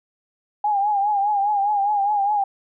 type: tone with vibrato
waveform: sine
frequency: 817 Hz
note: G#5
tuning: 29 cents flat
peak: -17 dBFS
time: 0.64-2.44 s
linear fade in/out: 5 ms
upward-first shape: triangle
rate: 4.9 Hz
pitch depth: 81 cents each way
effects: none